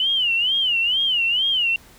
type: tone with vibrato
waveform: sine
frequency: 2960 Hz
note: F#7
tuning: in tune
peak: -17 dBFS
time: 0-1.76 s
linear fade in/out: 2 ms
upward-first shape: sine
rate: 2.2 Hz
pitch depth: 160 cents each way
effects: pink hiss -49 dBFS RMS until 1.98 s